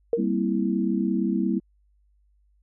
sine tone with exponential decay, 466.2 Hz, A#4, in tune, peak -15 dBFS, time 0.13-0.28 s, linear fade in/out 2 ms, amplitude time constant 31 ms
sine chord, C dominant seventh, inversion second, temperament equal, 196 / 233.1 / 261.6 / 329.6 Hz, G3 / Bb3 / C4 / E4, 0 / 0 / 0 / 0 cents, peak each -25 / -27 / -30 / -27 dBFS, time 0.17-1.6 s, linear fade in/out 20 ms
effects added 50 Hz sine -60 dBFS peak until 2.62 s

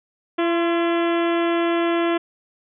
harmonic tone with a mistuned harmonic, 338.6 Hz, E4, 46 cents sharp, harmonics 1 / 2 / 3 / 4 / 5 / 6 / 7 / 8 / 9 / 10, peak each -19 / -25 / -29 / -31 / -33 / -35 / -36 / -37 / -38 / -39 dBFS, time 0.38-2.18 s, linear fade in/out 10 ms, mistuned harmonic 3, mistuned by +45 cents, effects none

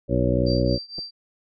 harmonic tone, 61.74 Hz, B1, in tune, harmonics 1 / 2 / 3 / 4 / 5 / 6 / 8 / 9, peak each -26 / -24 / -28 / -27 / -27 / -29 / -29 / -25 dBFS, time 0.08-0.79 s, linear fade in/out 50 ms
sine tone with tremolo, 4689 Hz, D8, 4 cents flat, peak -28 dBFS, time 0.46-1.11 s, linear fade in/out 10 ms, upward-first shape triangle, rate 4.2 Hz, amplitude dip 95%
clicks, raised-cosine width 2 ms, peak -25 dBFS, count 2, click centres 0.984 / 0.99 s
effects none

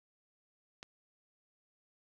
click, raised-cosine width 0.2 ms, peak -28 dBFS, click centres 0.829 s, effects none

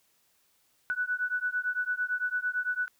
sine beating tone pair, 1479 / 1487.9 Hz, F#6 / F#6, -1 / +9 cents, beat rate 8.9 Hz, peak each -31 dBFS, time 0.9-2.88 s, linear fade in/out 0 ms, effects white hiss -69 dBFS RMS until 2.99 s

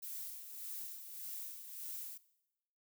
violet noise with tremolo, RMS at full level -44 dBFS, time 0.02-2.18 s, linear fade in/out 10 ms, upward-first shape sine, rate 1.7 Hz, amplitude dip 55%, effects noise-tail reverb RT60 0.9 s tail -19 dB re dry

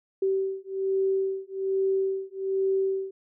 sine beating tone pair, 384.9 / 386.1 Hz, G4 / G4, -32 / -26 cents, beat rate 1.2 Hz, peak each -27 dBFS, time 0.22-3.11 s, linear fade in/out 5 ms, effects none

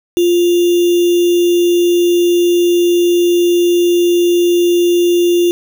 sine tone with sample-and-hold, 349.2 Hz, F4, in tune, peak -8 dBFS, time 0.17-5.51 s, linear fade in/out 0 ms, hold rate 3150 Hz, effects none

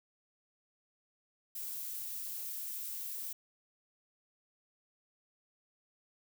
violet noise, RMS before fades -41 dBFS, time 1.55-3.33 s, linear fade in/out 5 ms, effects none

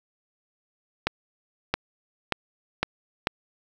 accelerating click train, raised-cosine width 0.3 ms, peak -6 dBFS, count 5, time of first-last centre 1.07-3.271 s, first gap 670 ms, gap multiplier 0.87, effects 7-bit

